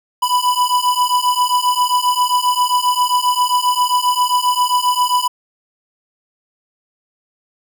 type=beating tone pair; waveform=square; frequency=988 / 995.5 Hz; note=B5 / B5; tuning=0 / +14 cents; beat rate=7.5 Hz; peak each=-17 / -17 dBFS; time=0.22-5.28 s; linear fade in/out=10 ms; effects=none